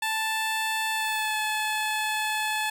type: tone with pitch glide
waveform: 15% pulse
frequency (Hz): 880 to 861.4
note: A5 to A5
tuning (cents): 0 to -37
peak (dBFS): -19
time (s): 0.02-2.7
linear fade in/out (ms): 5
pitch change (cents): -37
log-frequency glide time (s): 0.92-1.38
effects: none